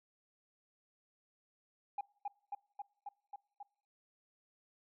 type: tone with echo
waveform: sine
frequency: 812 Hz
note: G#5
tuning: 39 cents flat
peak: -33 dBFS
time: 1.98-2.01 s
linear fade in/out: 5 ms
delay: 270 ms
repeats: 6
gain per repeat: -2 dB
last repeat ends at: 3.63 s
effects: noise-tail reverb RT60 0.6 s tail -26 dB re dry + tanh soft clip ceiling -33 dBFS